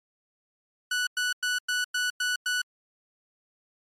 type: tone bursts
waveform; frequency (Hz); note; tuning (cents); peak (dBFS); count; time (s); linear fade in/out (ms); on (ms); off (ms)
sawtooth; 1480; F#6; 0; -21; 7; 0.91-2.618; 5; 160; 98
effects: low-pass 10000 Hz 12 dB/octave + MP3 96 kbps